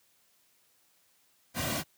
pink noise with comb filter, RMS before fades -32 dBFS, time 1.54-1.84 s, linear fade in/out 50 ms, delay 2.3 ms, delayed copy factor -0.65, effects white hiss -68 dBFS RMS until 1.97 s + high-pass 80 Hz 12 dB/octave

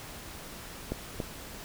clicks, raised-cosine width 2 ms, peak -18 dBFS, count 2, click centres 0.92 / 1.202 s, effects pink hiss -44 dBFS RMS until 1.64 s

